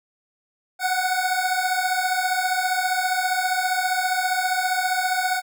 25% pulse beating tone pair, 733 / 748 Hz, F#5 / F#5, -16 / +19 cents, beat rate 15 Hz, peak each -20 dBFS, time 0.79-5.42 s, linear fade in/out 50 ms, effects none

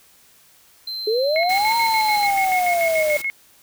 triangle tone, 4105 Hz, C8, 34 cents flat, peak -25 dBFS, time 0.87-2.27 s, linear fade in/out 5 ms
sine linear two-way sweep, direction up then down, 415.3 to 932.3 to 588 Hz, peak -17 dBFS, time 1.07-3.17 s, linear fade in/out 5 ms, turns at 1.76 s
sine tone with tremolo, 2173 Hz, C#7, 35 cents flat, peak -20 dBFS, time 1.36-3.3 s, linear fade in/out 0 ms, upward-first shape square, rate 6.9 Hz, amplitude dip 70%
white noise, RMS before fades -32 dBFS, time 1.49-3.22 s, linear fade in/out 5 ms
effects white hiss -53 dBFS RMS until 3.62 s

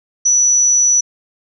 sine tone, 5920 Hz, F#8, in tune, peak -9 dBFS, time 0.25-1.01 s, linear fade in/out 10 ms, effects none

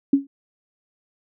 sine tone with exponential decay, 277.2 Hz, C#4, in tune, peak -9 dBFS, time 0.13-0.27 s, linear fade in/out 5 ms, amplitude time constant 30 ms, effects none

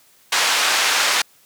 pink band-pass noise, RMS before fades -18 dBFS, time 0.32-1.22 s, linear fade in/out 5 ms, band 1100 to 6700 Hz, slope 12 dB/octave, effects white hiss -54 dBFS RMS until 1.45 s + high-pass 80 Hz 12 dB/octave

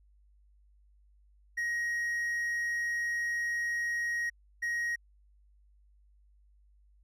triangle tone bursts at uneven times, 1886 Hz, A#6, 20 cents sharp, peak -28 dBFS, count 2, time 1.57-4.3 / 4.62-4.96 s, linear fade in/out 10 ms, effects added 50 Hz sine -60 dBFS peak until 7.03 s

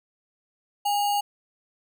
sine tone with sample-and-hold, 816 Hz, G#5, 31 cents flat, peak -21 dBFS, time 0.85-1.21 s, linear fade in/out 10 ms, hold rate 3675 Hz, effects none

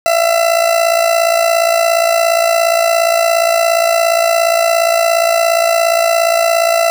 40% pulse tone with amplitude modulation, 671 Hz, E5, 31 cents sharp, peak -6 dBFS, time 0.06-6.9 s, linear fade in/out 0 ms, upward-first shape sine, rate 57.2 Hz, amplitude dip 65%, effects none

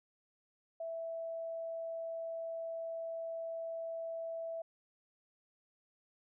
sine tone, 659.3 Hz, E5, in tune, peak -38 dBFS, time 0.8-4.62 s, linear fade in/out 5 ms, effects none

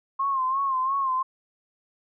sine tone with vibrato, 1068 Hz, C6, 35 cents sharp, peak -22 dBFS, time 0.19-1.23 s, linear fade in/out 10 ms, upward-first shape sine, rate 2.9 Hz, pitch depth 69 cents each way, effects none

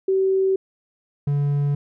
sine / triangle tone pair in turn, 382.8 / 143.39 Hz, G4 / D3, -41 / -41 cents, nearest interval octave + perfect fourth, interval 1700 cents, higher first, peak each -16 / -16 dBFS, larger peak neither, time 0.08-0.56 / 1.27-1.75 s, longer neither, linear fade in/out 5 ms, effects none

